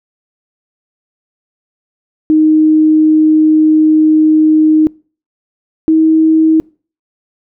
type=tone pair in turn; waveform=sine; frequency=311.1 / 318 Hz; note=D#4 / D#4; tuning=0 / +38 cents; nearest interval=unison; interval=38 cents; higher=second; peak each=-5 dBFS; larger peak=neither; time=2.3-4.87 / 5.88-6.6 s; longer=first; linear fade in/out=0 ms; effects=noise-tail reverb RT60 0.4 s tail -26 dB re dry